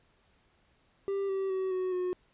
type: tone with pitch steps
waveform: triangle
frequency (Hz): 394.4 / 386.3 / 378.3 / 370.5 / 362.9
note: G4 / G4 / F#4 / F#4 / F#4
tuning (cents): +11 / -25 / +38 / +2 / -34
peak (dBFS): -27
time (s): 1.08-2.13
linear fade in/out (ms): 0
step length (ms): 210
effects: pink hiss -68 dBFS RMS until 2.33 s + resampled to 8000 Hz